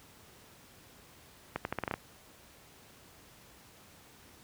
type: accelerating click train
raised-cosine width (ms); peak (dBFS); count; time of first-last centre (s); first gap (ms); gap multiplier
0.5; -17; 8; 1.56-1.94; 91; 0.82
effects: pink hiss -57 dBFS RMS until 4.43 s + high-pass 60 Hz 12 dB/octave